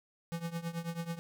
square tone with tremolo, 168 Hz, E3, 33 cents sharp, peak -33 dBFS, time 0.32-1.19 s, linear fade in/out 0 ms, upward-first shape triangle, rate 9.2 Hz, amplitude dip 90%, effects none

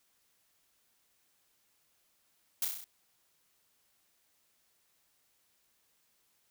blue noise with echo, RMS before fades -31 dBFS, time 2.62-2.65 s, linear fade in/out 2 ms, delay 32 ms, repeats 6, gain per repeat -3 dB, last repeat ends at 2.842 s, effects white hiss -73 dBFS RMS until 6.5 s

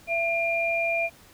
sine tone pair together, 671.9 / 2400 Hz, E5 / D7, +33 / +37 cents, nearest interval octave + minor seventh, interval 2204 cents, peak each -26 / -25 dBFS, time 0.07-1.1 s, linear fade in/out 50 ms, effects pink hiss -53 dBFS RMS until 1.33 s

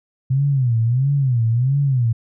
sine tone with vibrato, 126.9 Hz, B2, 47 cents sharp, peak -14 dBFS, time 0.3-2.13 s, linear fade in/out 10 ms, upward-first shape sine, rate 1.5 Hz, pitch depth 200 cents each way, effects none

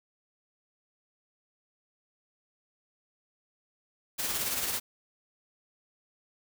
white noise with tremolo, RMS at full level -30 dBFS, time 4.18-4.8 s, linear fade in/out 20 ms, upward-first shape sine, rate 18 Hz, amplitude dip 40%, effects none

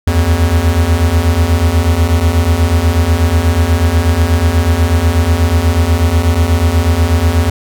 square beating tone pair, 77.78 / 85.98 Hz, D#2 / F2, 0 / -27 cents, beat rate 8.2 Hz, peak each -14 / -11 dBFS, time 0.07-7.5 s, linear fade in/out 5 ms, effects none

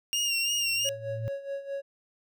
25% pulse tone with vibrato, 2794 Hz, F7, in tune, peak -22 dBFS, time 0.13-0.89 s, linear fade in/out 0 ms, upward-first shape sine, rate 3 Hz, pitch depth 43 cents each way
sine tone with exponential growth, 112.5 Hz, A2, 39 cents sharp, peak -28 dBFS, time 0.45-1.28 s, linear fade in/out 0 ms, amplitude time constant 180 ms
triangle tone with tremolo, 554.4 Hz, C#5, in tune, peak -28 dBFS, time 0.84-1.82 s, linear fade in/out 20 ms, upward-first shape sine, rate 4.7 Hz, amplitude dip 75%
effects none

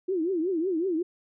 sine tone with vibrato, 349.2 Hz, F4, in tune, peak -24 dBFS, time 0.08-1.03 s, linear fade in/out 10 ms, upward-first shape triangle, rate 5.4 Hz, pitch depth 230 cents each way, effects none

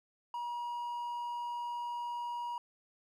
triangle tone, 957 Hz, A#5, 45 cents sharp, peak -34 dBFS, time 0.34-2.58 s, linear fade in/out 2 ms, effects none

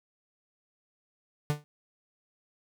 45% pulse tone with exponential decay, 148.2 Hz, D3, 16 cents sharp, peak -22 dBFS, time 1.5-1.64 s, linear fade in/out 0 ms, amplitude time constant 30 ms, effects none

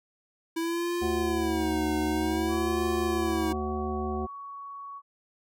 square tone with vibrato, 327.1 Hz, E4, 13 cents flat, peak -28 dBFS, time 0.56-3.53 s, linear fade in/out 10 ms, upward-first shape sine, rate 0.53 Hz, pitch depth 110 cents each way
harmonic tone, 74.5 Hz, D2, 25 cents sharp, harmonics 1 / 3 / 5 / 7 / 9 / 10, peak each -34 / -34 / -33 / -45 / -46 / -36 dBFS, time 1.01-4.27 s, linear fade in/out 20 ms
sine tone with pitch glide, 1133 to 1119.3 Hz, C#6 to C#6, +37 to +16 cents, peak -38 dBFS, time 2.48-5.02 s, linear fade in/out 50 ms, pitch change -21 cents, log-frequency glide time 3.29-4.44 s
effects none

